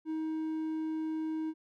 triangle tone, 315.9 Hz, D#4, 26 cents sharp, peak -30 dBFS, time 0.05-1.54 s, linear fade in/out 50 ms, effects none

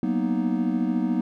triangle chord, B major seventh, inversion second, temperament equal with one note detuned, 186.93 / 233.1 / 246.9 / 311.1 Hz, F#3 / A#3 / B3 / D#4, +18 / 0 / 0 / 0 cents, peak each -26 / -25 / -24 / -26 dBFS, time 0.03-1.21 s, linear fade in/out 2 ms, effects none

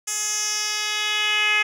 10% pulse tone with band-pass filter sweep, 422.2 Hz, G#4, 29 cents sharp, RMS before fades -23 dBFS, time 0.07-1.63 s, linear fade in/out 10 ms, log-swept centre 7800 to 2400 Hz, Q 2.8, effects none

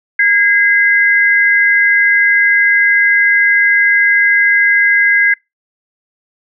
sine tone pair together, 1636.7 / 2050 Hz, G#6 / C7, -26 / -36 cents, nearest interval major third, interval 390 cents, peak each -10 dBFS, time 0.19-5.34 s, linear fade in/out 5 ms, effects noise-tail reverb RT60 0.2 s tail -26 dB re dry

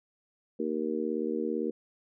harmonic tone, 77.78 Hz, D#2, in tune, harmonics 3 / 4 / 5 / 6, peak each -34 / -34 / -34 / -34 dBFS, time 0.59-1.71 s, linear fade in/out 10 ms, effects none

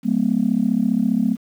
sine chord, F# diminished, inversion none, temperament equal with one note detuned, 185 / 220 / 254.9 Hz, F#3 / A3 / C4, 0 / 0 / -45 cents, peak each -22 / -18 / -20 dBFS, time 0.03-1.37 s, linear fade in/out 50 ms, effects tanh soft clip ceiling -7 dBFS + 8-bit

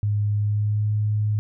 sine tone with pitch glide, 103.83 to 105.77 Hz, G#2 to G#2, 0 to +32 cents, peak -19 dBFS, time 0.03-1.39 s, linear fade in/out 0 ms, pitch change +32 cents, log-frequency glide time 0.36-0.9 s, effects none

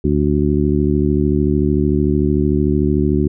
harmonic tone, 73.4 Hz, D2, in tune, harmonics 1 / 2 / 3 / 4 / 5, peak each -19 / -19 / -19 / -19 / -19 dBFS, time 0.04-3.28 s, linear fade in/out 5 ms, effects none

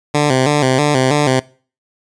10% pulse tone with vibrato, 138.59 Hz, C#3, in tune, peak -3 dBFS, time 0.14-1.4 s, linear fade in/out 10 ms, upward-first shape square, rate 3.1 Hz, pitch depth 110 cents each way, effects noise-tail reverb RT60 0.4 s tail -22 dB re dry + resampled to 22050 Hz

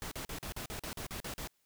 pink noise bursts, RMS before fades -41 dBFS, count 11, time 0.02-1.474 s, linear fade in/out 0 ms, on 94 ms, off 42 ms, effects white hiss -75 dBFS RMS until 1.65 s

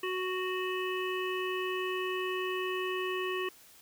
harmonic tone, 370 Hz, F#4, in tune, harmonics 1 / 3 / 5 / 7 / 8, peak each -33 / -38 / -40 / -41 / -42 dBFS, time 0.03-3.49 s, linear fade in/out 5 ms, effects white hiss -57 dBFS RMS until 3.81 s

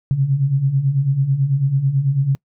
sine beating tone pair, 130.81 / 139.91 Hz, C3 / C#3, 0 / +16 cents, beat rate 9.1 Hz, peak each -21 / -15 dBFS, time 0.11-2.35 s, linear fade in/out 0 ms, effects noise-tail reverb RT60 0.1 s tail -26 dB re dry

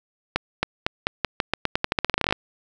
accelerating click train, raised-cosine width 0.3 ms, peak -4 dBFS, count 22, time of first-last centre 0.36-2.325 s, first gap 270 ms, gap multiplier 0.87, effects none

